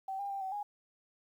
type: tone with pitch steps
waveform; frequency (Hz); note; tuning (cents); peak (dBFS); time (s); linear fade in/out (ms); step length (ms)
sine; 770 / 802 / 788 / 762 / 824; G5 / G5 / G5 / G5 / G#5; -31 / +39 / +9 / -49 / -14; -35; 0.08-0.63; 5; 110
effects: 11-bit